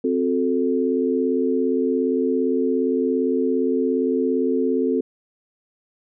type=chord; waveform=sine; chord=F# diminished; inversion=second; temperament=equal with one note detuned; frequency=261.6 / 362.6 / 440 Hz; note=C4 / F#4 / A4; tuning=0 / -35 / 0 cents; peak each=-21 / -24 / -22 dBFS; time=0.04-5.01 s; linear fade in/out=5 ms; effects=none